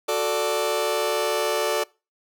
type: chord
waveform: sawtooth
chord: D major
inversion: first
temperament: just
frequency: 367.1 / 440.5 / 587.3 Hz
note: F#4 / A4 / D5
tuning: -14 / +2 / 0 cents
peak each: -25 / -21 / -21 dBFS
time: 0.08-1.84 s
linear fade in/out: 10 ms
effects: noise-tail reverb RT60 0.3 s tail -24 dB re dry